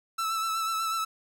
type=tone with vibrato; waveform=45% pulse; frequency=1320 Hz; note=E6; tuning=2 cents sharp; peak=-27 dBFS; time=0.18-1.05 s; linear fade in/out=10 ms; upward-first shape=sine; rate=8.1 Hz; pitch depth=27 cents each way; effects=none